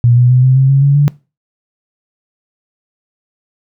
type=tone with pitch steps; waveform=sine; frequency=120 / 123.23 / 126.55 / 129.96 / 133.46 / 137.05 / 140.74 / 144.53 Hz; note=B2 / B2 / B2 / C3 / C3 / C#3 / C#3 / D3; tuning=-49 / -3 / +43 / -11 / +35 / -19 / +27 / -27 cents; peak=-5 dBFS; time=0.04-1.08 s; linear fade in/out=0 ms; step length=130 ms; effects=noise-tail reverb RT60 0.3 s tail -22 dB re dry